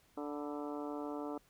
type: harmonic tone with a mistuned harmonic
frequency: 146.83 Hz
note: D3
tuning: in tune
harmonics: 2 / 3 / 4 / 5 / 6 / 7 / 8 / 9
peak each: -41 / -45 / -47 / -49 / -51 / -52 / -53 / -54 dBFS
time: 0.17-1.38 s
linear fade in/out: 5 ms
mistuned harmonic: 7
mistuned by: -59 cents
effects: pink hiss -69 dBFS RMS until 1.49 s